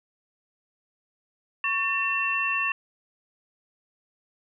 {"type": "tone cluster", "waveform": "sine", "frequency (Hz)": [1111, 1791, 2705], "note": ["C#6", "A6", "E7"], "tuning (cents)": [4, 30, 44], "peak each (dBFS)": [-30, -30, -25], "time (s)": [1.64, 2.72], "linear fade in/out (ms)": 2, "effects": []}